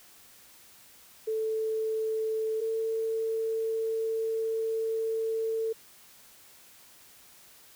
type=tone pair in turn; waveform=sine; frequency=440 / 447.2 Hz; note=A4 / A4; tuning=0 / +28 cents; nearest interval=unison; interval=28 cents; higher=second; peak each=-27 dBFS; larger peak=neither; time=1.27-2.61 / 2.61-5.73 s; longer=second; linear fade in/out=10 ms; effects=white hiss -55 dBFS RMS until 7.75 s